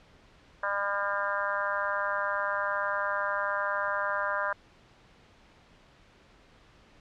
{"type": "harmonic tone", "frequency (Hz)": 201, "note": "G3", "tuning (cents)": 44, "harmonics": [3, 4, 5, 6, 7, 8, 9], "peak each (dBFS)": [-34, -43, -33, -35, -35, -33, -43], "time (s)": [0.63, 4.53], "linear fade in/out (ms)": 5, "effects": ["pink hiss -58 dBFS RMS until 7 s", "low-pass 4000 Hz 12 dB/octave"]}